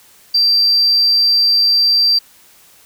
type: tone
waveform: sine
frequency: 4699 Hz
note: D8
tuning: in tune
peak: -8 dBFS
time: 0.34-2.19 s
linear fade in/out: 10 ms
effects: tanh soft clip ceiling -6 dBFS + white hiss -47 dBFS RMS until 2.85 s